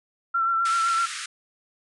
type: tone with vibrato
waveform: sine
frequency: 1353 Hz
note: E6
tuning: 45 cents sharp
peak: -20 dBFS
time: 0.34-1.06 s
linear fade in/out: 10 ms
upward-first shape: sine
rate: 7.8 Hz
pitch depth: 29 cents each way
type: band-pass noise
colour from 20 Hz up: pink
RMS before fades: -34 dBFS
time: 0.65-1.26 s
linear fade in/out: 5 ms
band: 1200 to 10000 Hz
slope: 96 dB/octave
effects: none